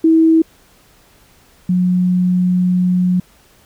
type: tone pair in turn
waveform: sine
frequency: 323.4 / 180.93 Hz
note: E4 / F#3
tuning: -33 / -38 cents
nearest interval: minor seventh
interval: 1005 cents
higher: first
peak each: -7 / -11 dBFS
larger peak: first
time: 0.04-0.42 / 1.69-3.2 s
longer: second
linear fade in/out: 5 ms
effects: pink hiss -50 dBFS RMS until 3.65 s